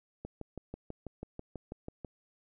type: click train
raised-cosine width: 2 ms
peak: -27 dBFS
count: 12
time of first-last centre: 0.25-2.047 s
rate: 6.12 Hz
effects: none